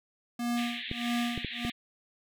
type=tone with tremolo; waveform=square; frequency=238.8 Hz; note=A#3; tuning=42 cents sharp; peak=-28 dBFS; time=0.39-1.7 s; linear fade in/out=5 ms; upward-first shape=sine; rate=1.6 Hz; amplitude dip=100%
type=band-pass noise; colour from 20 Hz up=white; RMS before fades=-39 dBFS; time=0.56-1.72 s; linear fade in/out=20 ms; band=1700 to 3900 Hz; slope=96 dB/octave
type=clicks; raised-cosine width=3 ms; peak=-21 dBFS; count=4; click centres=0.914 / 1.377 / 1.447 / 1.65 s
effects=none